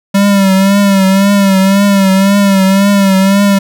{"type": "tone with vibrato", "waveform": "square", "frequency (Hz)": 196, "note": "G3", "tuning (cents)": 0, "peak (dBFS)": -6, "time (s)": [0.14, 3.59], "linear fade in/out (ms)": 10, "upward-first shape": "triangle", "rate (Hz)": 1.9, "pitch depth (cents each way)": 61, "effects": []}